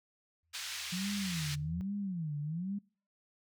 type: tone with exponential growth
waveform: sine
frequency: 82.41 Hz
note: E2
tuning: in tune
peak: -38 dBFS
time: 0.43-1.81 s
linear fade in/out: 0 ms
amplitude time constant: 300 ms
type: band-pass noise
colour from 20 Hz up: white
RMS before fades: -41 dBFS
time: 0.53-1.56 s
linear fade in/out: 20 ms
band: 1800 to 5100 Hz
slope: 12 dB/octave
type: tone with vibrato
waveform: sine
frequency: 172.3 Hz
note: F3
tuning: 23 cents flat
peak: -34 dBFS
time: 0.92-2.79 s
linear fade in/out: 10 ms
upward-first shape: sine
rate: 1.2 Hz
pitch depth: 290 cents each way
effects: noise-tail reverb RT60 0.4 s tail -24 dB re dry